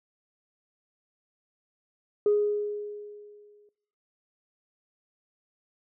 sine tone with exponential decay, 415.3 Hz, G#4, in tune, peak -17 dBFS, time 2.26-3.69 s, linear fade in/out 2 ms, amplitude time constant 310 ms, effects noise-tail reverb RT60 0.8 s tail -21 dB re dry + tanh soft clip ceiling -15 dBFS

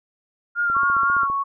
sine tone with vibrato, 1396.9 Hz, F6, in tune, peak -18 dBFS, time 0.55-1.28 s, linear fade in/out 50 ms, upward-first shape sine, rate 3.9 Hz, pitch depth 30 cents each way
click train, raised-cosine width 2 ms, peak -24 dBFS, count 10, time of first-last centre 0.7-1.3 s, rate 15 Hz
sine tone, 1108.7 Hz, C#6, in tune, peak -20 dBFS, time 0.74-1.44 s, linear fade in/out 20 ms
effects none

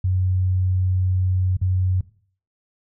sine tone with dropouts, 92.5 Hz, F#2, in tune, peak -17 dBFS, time 0.04-2.01 s, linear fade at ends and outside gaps 5 ms, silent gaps 1.569-1.614 s, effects noise-tail reverb RT60 0.5 s tail -18 dB re dry

